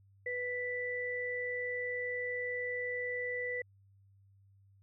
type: tone pair together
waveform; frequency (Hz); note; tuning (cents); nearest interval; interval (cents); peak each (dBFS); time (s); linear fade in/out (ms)
sine; 493.9 / 1975.5; B4 / B6; 0 / 0; 2 octaves; 2400; -38 / -36; 0.26-3.62; 5
effects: added 98 Hz sine -61 dBFS peak until 4.82 s